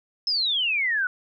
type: exponential sweep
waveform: sine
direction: down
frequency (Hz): 5274 to 1447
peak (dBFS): -21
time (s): 0.27-1.07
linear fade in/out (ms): 2
effects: none